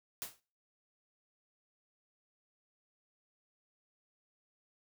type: noise with exponential decay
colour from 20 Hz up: white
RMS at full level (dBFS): -37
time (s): 0.22-0.4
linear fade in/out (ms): 0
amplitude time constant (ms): 37
effects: noise-tail reverb RT60 0.4 s tail -23 dB re dry